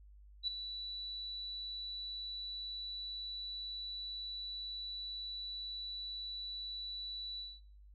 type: tone with ADSR envelope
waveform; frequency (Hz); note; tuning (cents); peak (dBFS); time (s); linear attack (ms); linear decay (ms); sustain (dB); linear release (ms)
sine; 3951; B7; 0; -30; 0.43-7.61; 46; 8; -10; 220
effects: noise-tail reverb RT60 0.5 s tail -20 dB re dry + added 50 Hz sine -55 dBFS peak until 7.94 s